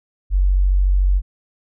sine tone, 46.91 Hz, F#1, 25 cents sharp, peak -12 dBFS, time 0.3-1.22 s, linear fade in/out 50 ms, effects none

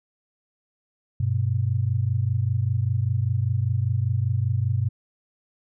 sine tone pair together, 98 / 123.08 Hz, G2 / B2, 0 / -5 cents, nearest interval major third, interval 395 cents, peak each -23 dBFS, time 1.2-4.89 s, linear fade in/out 5 ms, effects none

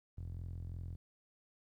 sawtooth tone with band-pass filter, 42.89 Hz, F1, 31 cents flat, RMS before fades -44 dBFS, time 0.17-0.96 s, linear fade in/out 10 ms, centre 96 Hz, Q 2.6, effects 13-bit

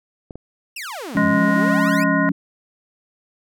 clicks, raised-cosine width 2 ms, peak -21 dBFS, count 2, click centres 0.308 / 0.356 s
sawtooth exponential two-way sweep, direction down then up, 2880 to 86.4 to 2654 Hz, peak -25 dBFS, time 0.76-2.04 s, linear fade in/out 5 ms, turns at 1.27 s
sine chord, Db major, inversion first, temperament just, 173.24 / 207.9 / 277.2 Hz, F3 / Ab3 / Db4, -14 / +2 / 0 cents, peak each -22 / -22 / -19 dBFS, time 1.15-2.32 s, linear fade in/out 5 ms
harmonic tone, 207.7 Hz, G#3, in tune, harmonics 1 / 3 / 5 / 7 / 9, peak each -24 / -24 / -24 / -24 / -24 dBFS, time 1.17-2.29 s, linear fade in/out 0 ms
effects none

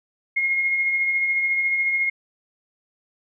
sine tone with tremolo, 2149 Hz, C7, 46 cents sharp, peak -17 dBFS, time 0.36-2.1 s, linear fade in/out 10 ms, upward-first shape triangle, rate 14 Hz, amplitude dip 40%, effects none

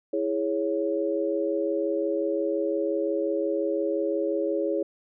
sine chord, C# minor, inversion first, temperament equal, 329.6 / 415.3 / 554.4 Hz, E4 / G#4 / C#5, 0 / 0 / 0 cents, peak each -28 dBFS, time 0.13-4.83 s, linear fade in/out 5 ms, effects none

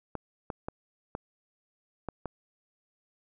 clicks, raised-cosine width 1 ms, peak -20 dBFS, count 6, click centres 0.153 / 0.502 / 0.685 / 1.151 / 2.087 / 2.257 s, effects none

